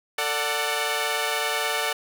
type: chord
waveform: 10% pulse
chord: D major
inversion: second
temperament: equal with one note detuned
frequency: 445.9 / 587.3 / 740 Hz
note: A4 / D5 / F#5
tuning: +23 / 0 / 0 cents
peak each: -20 dBFS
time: 0.18-1.93 s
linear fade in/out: 5 ms
effects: none